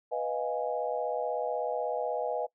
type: chord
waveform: sine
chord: F half-diminished seventh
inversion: second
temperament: equal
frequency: 493.9 / 622.3 / 698.5 / 830.6 Hz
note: Cb5 / Eb5 / F5 / Ab5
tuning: 0 / 0 / 0 / 0 cents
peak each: -33 / -34 / -36 / -36 dBFS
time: 0.11-2.47 s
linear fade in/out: 20 ms
effects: noise-tail reverb RT60 0.1 s tail -21 dB re dry